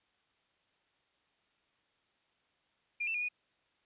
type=tone with pitch steps; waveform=sine; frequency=2407 / 2665 / 2438 / 2464 Hz; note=D7 / E7 / D#7 / D#7; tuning=+42 / +18 / -36 / -17 cents; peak=-32 dBFS; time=3-3.288 s; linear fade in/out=10 ms; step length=72 ms; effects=white hiss -74 dBFS RMS until 3.85 s + resampled to 8000 Hz